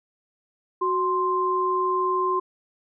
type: tone pair together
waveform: sine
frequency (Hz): 370 / 1046.5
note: F#4 / C6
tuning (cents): 0 / 0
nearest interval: octave + tritone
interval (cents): 1800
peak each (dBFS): -25 / -22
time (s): 0.81-2.4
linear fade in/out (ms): 10
effects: none